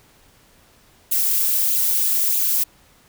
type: noise with flanger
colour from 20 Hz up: violet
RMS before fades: -19 dBFS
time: 1.11-2.64 s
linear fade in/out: 10 ms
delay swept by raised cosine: 0.27 to 5.67 ms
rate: 1.6 Hz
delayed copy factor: +0.7
effects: pink hiss -54 dBFS RMS until 3.08 s